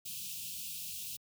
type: band-stop noise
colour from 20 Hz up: white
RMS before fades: -42 dBFS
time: 0.05-1.17 s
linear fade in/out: 10 ms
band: 210 to 2500 Hz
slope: 96 dB/octave
effects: high-pass 80 Hz 12 dB/octave